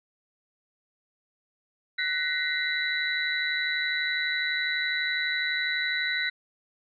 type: tone cluster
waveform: sine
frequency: 1500 / 1907 / 2059 / 3946 Hz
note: F#6 / A#6 / C7 / B7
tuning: +23 / +39 / -28 / -2 cents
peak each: -31 dBFS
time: 1.98-6.3 s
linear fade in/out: 10 ms
effects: none